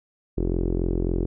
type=tone with low-pass filter; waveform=sawtooth; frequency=43.65 Hz; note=F1; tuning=in tune; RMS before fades=-24 dBFS; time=0.37-1.26 s; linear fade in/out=10 ms; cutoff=370 Hz; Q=4.4; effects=none